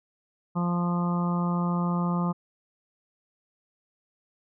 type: harmonic tone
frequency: 174.61 Hz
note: F3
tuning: in tune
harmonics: 1 / 2 / 3 / 4 / 5 / 6 / 7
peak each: -24 / -38 / -39 / -40 / -37 / -36 / -36 dBFS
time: 0.55-2.33 s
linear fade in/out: 20 ms
effects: none